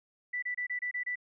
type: tone bursts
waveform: sine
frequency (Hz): 1975.5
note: B6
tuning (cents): 0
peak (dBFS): -31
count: 7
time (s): 0.33-1.157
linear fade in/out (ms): 10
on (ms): 95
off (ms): 27
effects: none